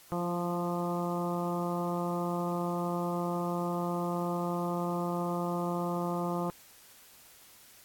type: harmonic tone with a mistuned harmonic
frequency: 174.61 Hz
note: F3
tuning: in tune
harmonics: 1 / 2 / 3 / 4 / 5 / 6 / 7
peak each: -33 / -36 / -38 / -39 / -40 / -41 / -41 dBFS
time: 0.12-6.5 s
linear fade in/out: 0 ms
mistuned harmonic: 2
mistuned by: -16 cents
effects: white hiss -56 dBFS RMS until 7.84 s + AAC 64 kbps